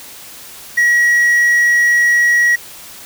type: tone with quantisation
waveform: triangle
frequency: 1912 Hz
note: A#6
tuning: 43 cents sharp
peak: -7 dBFS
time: 0.77-2.56 s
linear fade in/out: 10 ms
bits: 6
effects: white hiss -35 dBFS RMS until 3.05 s